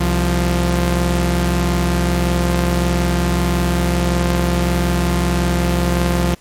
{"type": "tone pair together", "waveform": "sawtooth", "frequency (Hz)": [65.41, 174.62], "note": ["C2", "F3"], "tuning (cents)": [0, 0], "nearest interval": "octave + perfect fourth", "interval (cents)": 1700, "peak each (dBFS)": -13, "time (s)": [0, 6.35], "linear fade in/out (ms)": 10, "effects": ["pink hiss -48 dBFS RMS until 6.4 s", "MP3 64 kbps"]}